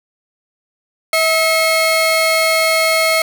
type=tone pair together; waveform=30% pulse; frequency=646 / 2168 Hz; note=E5 / C#7; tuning=-35 / -39 cents; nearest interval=octave + major sixth; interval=2096 cents; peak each=-12 dBFS; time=1.13-3.22 s; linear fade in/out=2 ms; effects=none